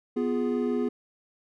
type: chord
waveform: triangle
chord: F diminished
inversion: second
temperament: equal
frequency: 246.9 / 349.2 / 415.3 Hz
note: Cb4 / F4 / Ab4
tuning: 0 / 0 / 0 cents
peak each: -25 / -30 / -27 dBFS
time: 0.16-0.89 s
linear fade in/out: 10 ms
effects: none